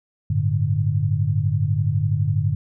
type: chord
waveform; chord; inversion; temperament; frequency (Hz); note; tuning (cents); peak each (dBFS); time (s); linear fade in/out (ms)
sine; G suspended second; none; equal; 98 / 110 / 146.83; G2 / A2 / D3; 0 / 0 / 0; -22; 0.3-2.55; 5
effects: none